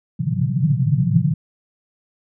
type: band-pass noise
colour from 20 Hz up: pink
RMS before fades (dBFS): -18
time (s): 0.19-1.34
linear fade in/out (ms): 5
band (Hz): 110 to 180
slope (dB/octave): 96
effects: none